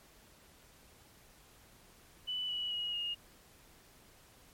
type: tone with pitch steps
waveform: sine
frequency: 2985 / 2941 / 2897 / 2853 Hz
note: F#7 / F#7 / F#7 / F7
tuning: +15 / -11 / -37 / +36 cents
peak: -34 dBFS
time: 2.27-3.15 s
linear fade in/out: 20 ms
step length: 220 ms
effects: pink hiss -61 dBFS RMS until 4.53 s + MP3 64 kbps